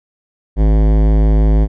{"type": "tone with hard clipping", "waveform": "sine", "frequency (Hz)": 53, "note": "G#1", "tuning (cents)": 36, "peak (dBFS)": -10, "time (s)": [0.56, 1.68], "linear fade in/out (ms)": 50, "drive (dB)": 18, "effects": []}